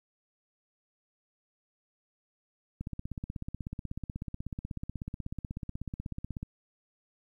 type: click train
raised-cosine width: 5 ms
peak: -24 dBFS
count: 60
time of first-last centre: 2.81-6.43 s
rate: 16.3 Hz
effects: 11-bit